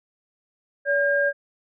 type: tone pair together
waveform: sine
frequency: 570 / 1612.2 Hz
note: C#5 / G6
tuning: +48 / +48 cents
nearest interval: octave + tritone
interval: 1800 cents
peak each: -21 dBFS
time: 0.85-1.33 s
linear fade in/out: 50 ms
effects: none